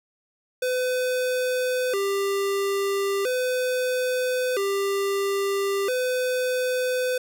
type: tone with vibrato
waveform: square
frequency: 447.3 Hz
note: A4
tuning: 28 cents sharp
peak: -23 dBFS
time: 0.62-7.18 s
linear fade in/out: 5 ms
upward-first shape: square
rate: 0.38 Hz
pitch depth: 210 cents each way
effects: none